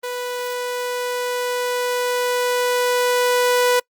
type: tone with level ramp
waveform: sawtooth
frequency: 493.1 Hz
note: B4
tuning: 3 cents flat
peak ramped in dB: -21 to -10 dBFS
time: 0.03-3.8 s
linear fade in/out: 10 ms
effects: noise-tail reverb RT60 0.1 s tail -25 dB re dry + Opus 32 kbps